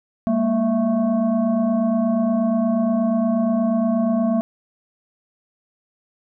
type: tone with frequency modulation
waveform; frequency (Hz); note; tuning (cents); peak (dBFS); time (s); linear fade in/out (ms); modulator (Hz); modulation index
sine; 231.7; A#3; -10; -16; 0.27-4.41; 0; 435; 0.97
effects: none